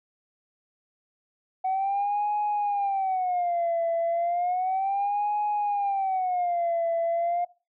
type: tone with vibrato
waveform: sine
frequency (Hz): 748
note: F#5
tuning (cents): +19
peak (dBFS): -22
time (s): 1.64-7.45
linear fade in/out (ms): 10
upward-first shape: sine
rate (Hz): 0.33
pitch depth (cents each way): 190
effects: noise-tail reverb RT60 0.3 s tail -20 dB re dry + tanh soft clip ceiling -20 dBFS